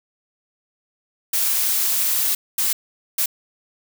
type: noise bursts at uneven times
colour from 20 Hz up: blue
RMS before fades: -20 dBFS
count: 3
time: 1.33-2.35 / 2.58-2.73 / 3.18-3.26 s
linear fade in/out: 5 ms
effects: none